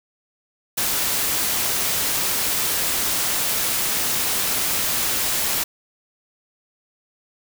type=noise; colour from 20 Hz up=white; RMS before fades=-22 dBFS; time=0.77-5.64 s; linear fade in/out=10 ms; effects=none